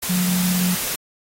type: tone in noise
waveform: sine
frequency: 180.7 Hz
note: F#3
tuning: 41 cents flat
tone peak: -18 dBFS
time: 0.09-0.75 s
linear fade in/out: 10 ms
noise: white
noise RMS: -25 dBFS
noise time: 0.02-0.96 s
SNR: +4 dB
effects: AAC 48 kbps